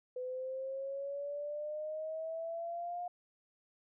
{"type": "exponential sweep", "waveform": "sine", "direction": "up", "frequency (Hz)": [501, 713], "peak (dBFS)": -37, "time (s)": [0.16, 3.08], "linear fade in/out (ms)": 5, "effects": []}